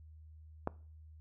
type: click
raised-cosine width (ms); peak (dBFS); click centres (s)
1; -19; 0.674
effects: noise-tail reverb RT60 0.4 s tail -21 dB re dry + added 78 Hz sine -52 dBFS peak until 1.2 s